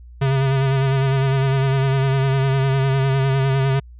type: tone with vibrato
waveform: square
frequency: 135.1 Hz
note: C#3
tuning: 44 cents flat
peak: -16 dBFS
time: 0.21-3.8 s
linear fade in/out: 10 ms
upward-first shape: sine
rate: 9.9 Hz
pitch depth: 34 cents each way
effects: added 60 Hz sine -38 dBFS peak until 3.99 s + resampled to 8000 Hz